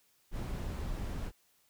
brown noise, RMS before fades -37 dBFS, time 0.31-1.32 s, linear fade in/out 50 ms, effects white hiss -70 dBFS RMS until 1.69 s

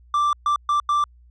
triangle tone bursts at uneven times, 1174.7 Hz, D6, in tune, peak -15 dBFS, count 4, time 0.14-0.33 / 0.46-0.56 / 0.69-0.8 / 0.89-1.04 s, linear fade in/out 2 ms, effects added 60 Hz sine -48 dBFS peak until 1.3 s + resampled to 22050 Hz

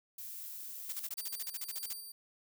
violet noise, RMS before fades -45 dBFS, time 0.18-1.09 s, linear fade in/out 5 ms
blue noise bursts, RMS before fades -39 dBFS, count 15, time 0.89-1.933 s, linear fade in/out 5 ms, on 35 ms, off 37 ms
5% pulse tone with tremolo, 4654 Hz, D8, 17 cents flat, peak -36 dBFS, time 1.17-2.12 s, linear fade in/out 5 ms, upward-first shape square, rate 1.8 Hz, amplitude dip 30%
effects none

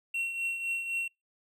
triangle tone with tremolo, 2727 Hz, F7, 42 cents flat, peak -26 dBFS, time 0.14-1.08 s, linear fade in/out 5 ms, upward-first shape triangle, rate 3.9 Hz, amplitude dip 60%, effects noise-tail reverb RT60 0.2 s tail -26 dB re dry

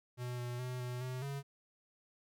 square tone with pitch steps, 123.5 / 122.2 / 126 / 123.9 / 127.7 / 139.4 Hz, B2 / B2 / B2 / B2 / C3 / C#3, 0 / -18 / +35 / +6 / -42 / +10 cents, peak -39 dBFS, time 0.17-1.43 s, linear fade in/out 50 ms, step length 210 ms, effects none

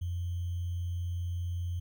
sine tone with sample-and-hold, 87.5 Hz, F2, 4 cents sharp, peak -31 dBFS, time 0.01-1.8 s, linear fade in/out 10 ms, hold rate 3150 Hz, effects none

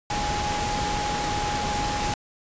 sine tone in noise, 830.6 Hz, G#5, in tune, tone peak -27 dBFS, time 0.1-2.14 s, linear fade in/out 2 ms, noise pink, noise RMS -28 dBFS, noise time 0.1-2.14 s, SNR -2 dB, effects resampled to 16000 Hz

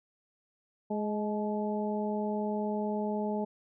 harmonic tone with a mistuned harmonic, 209.8 Hz, G#3, 18 cents sharp, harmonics 1 / 2 / 3 / 4, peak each -32 / -35 / -37 / -38 dBFS, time 0.9-3.45 s, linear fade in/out 10 ms, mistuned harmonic 4, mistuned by +34 cents, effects none

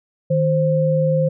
sine tone pair together, 156.08 / 525 Hz, D#3 / C5, +6 / +6 cents, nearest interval octave + major sixth, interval 2100 cents, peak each -17 dBFS, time 0.3-1.29 s, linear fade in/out 10 ms, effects none

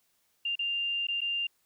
sine tone with dropouts, 2794 Hz, F7, in tune, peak -28 dBFS, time 0.45-1.47 s, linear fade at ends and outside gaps 5 ms, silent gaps 0.555-0.591 / 1.07-1.084 / 1.207-1.215 s, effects white hiss -72 dBFS RMS until 1.65 s

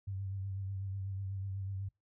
sine tone with vibrato, 97 Hz, G2, 18 cents flat, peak -36 dBFS, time 0.07-1.89 s, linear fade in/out 10 ms, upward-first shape triangle, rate 8.1 Hz, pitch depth 44 cents each way, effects noise-tail reverb RT60 0.2 s tail -25 dB re dry

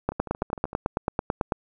two click trains, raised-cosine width 1 ms, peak -22 / -9 dBFS, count 9 / 14, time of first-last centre 0.12-0.731 / 0.09-1.522 s, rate 13.1 / 9.08 Hz, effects none

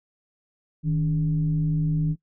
sine tone with frequency modulation, 155.56 Hz, D#3, in tune, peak -20 dBFS, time 0.83-2.16 s, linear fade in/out 50 ms, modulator 130 Hz, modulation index 0.44, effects noise-tail reverb RT60 0.1 s tail -20 dB re dry

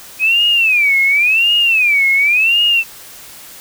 sine tone with vibrato, 2489 Hz, D#7, in tune, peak -9 dBFS, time 0.19-2.84 s, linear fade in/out 50 ms, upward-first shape sine, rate 0.92 Hz, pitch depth 240 cents each way, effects white hiss -36 dBFS RMS until 3.6 s

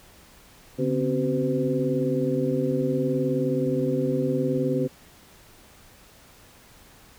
sine tone cluster, 143.1 / 252.4 / 271.7 / 380.5 / 508 Hz, D3 / B3 / C#4 / F#4 / B4, -45 / +38 / -35 / +48 / +49 cents, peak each -28 dBFS, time 0.78-4.88 s, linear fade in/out 20 ms, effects pink hiss -52 dBFS RMS until 7.18 s

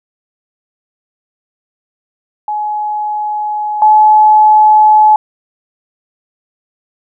sine tone pair in turn, 844 / 855.3 Hz, G#5 / A5, +28 / -49 cents, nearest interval unison, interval 23 cents, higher second, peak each -14 / -3 dBFS, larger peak second, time 2.48-3.82 / 3.82-5.16 s, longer neither, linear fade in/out 2 ms, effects none

